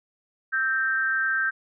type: tone with amplitude modulation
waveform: sine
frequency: 1568 Hz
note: G6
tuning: in tune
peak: -18 dBFS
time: 0.52-1.51 s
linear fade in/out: 20 ms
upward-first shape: sine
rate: 258 Hz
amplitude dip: 75%
effects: none